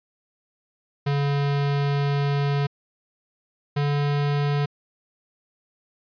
square tone pair in turn, 142.1 / 144.25 Hz, C#3 / D3, +43 / -31 cents, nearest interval unison, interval 26 cents, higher second, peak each -21 dBFS, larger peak neither, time 1.06-2.67 / 3.76-4.66 s, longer first, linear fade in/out 10 ms, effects resampled to 11025 Hz

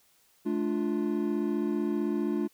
triangle chord, D minor, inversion second, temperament equal with one note detuned, 215.2 / 293.7 / 349.2 Hz, A3 / D4 / F4, -38 / 0 / 0 cents, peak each -29 dBFS, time 0.45-2.48 s, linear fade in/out 20 ms, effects white hiss -65 dBFS RMS until 2.53 s

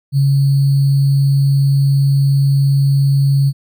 sine tone with sample-and-hold, 138.59 Hz, C#3, in tune, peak -9 dBFS, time 0.12-3.53 s, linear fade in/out 50 ms, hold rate 4410 Hz, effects none

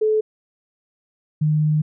sine tone pair in turn, 432.1 / 152.77 Hz, A4 / D#3, -31 / -31 cents, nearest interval octave + tritone, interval 1800 cents, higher first, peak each -15 dBFS, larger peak neither, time 0.01-0.21 / 1.41-1.82 s, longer second, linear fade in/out 10 ms, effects none

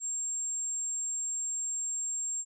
sine tone, 7459 Hz, A#8, in tune, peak -31 dBFS, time 0-2.45 s, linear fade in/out 50 ms, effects none

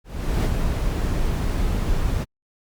brown noise with ADSR envelope, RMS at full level -18 dBFS, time 0.04-2.25 s, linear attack 400 ms, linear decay 51 ms, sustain -4 dB, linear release 26 ms, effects Opus 48 kbps

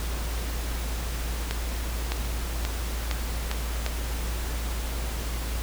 accelerating click train, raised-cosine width 0.2 ms, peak -11 dBFS, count 6, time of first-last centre 1.51-3.864 s, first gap 610 ms, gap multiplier 0.87, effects added 57 Hz sine -28 dBFS peak until 5.62 s + pink hiss -36 dBFS RMS until 5.62 s

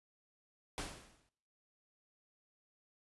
pink noise with exponential decay, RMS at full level -39 dBFS, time 0.78-1.29 s, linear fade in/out 0 ms, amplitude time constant 110 ms, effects noise-tail reverb RT60 0.9 s tail -26 dB re dry + resampled to 24000 Hz

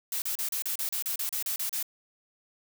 blue noise bursts, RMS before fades -31 dBFS, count 13, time 0.12-1.828 s, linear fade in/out 2 ms, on 100 ms, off 34 ms, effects none

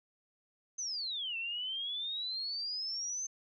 sine exponential two-way sweep, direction down then up, 6300 to 2656 to 6300 Hz, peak -35 dBFS, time 0.78-3.27 s, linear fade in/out 10 ms, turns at 1.37 s, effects none

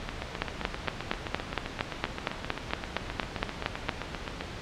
two click trains, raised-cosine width 0.3 ms, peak -16 / -9 dBFS, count 34 / 16, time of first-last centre 0.09-4.409 / 0.42-3.892 s, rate 7.64 / 4.32 Hz, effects pink hiss -39 dBFS RMS until 4.61 s + low-pass 4000 Hz 12 dB/octave

